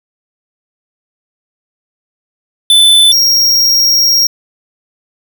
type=tone pair in turn; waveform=square; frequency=3513 / 5593 Hz; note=A7 / F8; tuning=-3 / +2 cents; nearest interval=minor sixth; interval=805 cents; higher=second; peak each=-4 / -7 dBFS; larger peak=first; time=2.7-3.12 / 3.12-4.27 s; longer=second; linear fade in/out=2 ms; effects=none